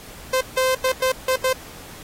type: tone bursts at uneven times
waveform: sawtooth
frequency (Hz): 518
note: C5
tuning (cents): -17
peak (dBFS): -13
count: 6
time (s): 0.33-0.41 / 0.57-0.75 / 0.84-0.92 / 1.02-1.12 / 1.28-1.36 / 1.44-1.53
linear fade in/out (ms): 5
effects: pink hiss -41 dBFS RMS until 2.03 s + AAC 48 kbps